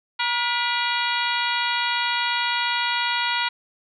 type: harmonic tone with a mistuned harmonic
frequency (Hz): 477.2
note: A#4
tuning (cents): +41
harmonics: 2 / 3 / 4 / 5 / 6 / 7 / 8 / 9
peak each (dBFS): -26 / -28 / -29 / -30 / -31 / -31 / -32 / -33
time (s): 0.19-3.49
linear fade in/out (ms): 10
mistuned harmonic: 4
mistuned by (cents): +63
effects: none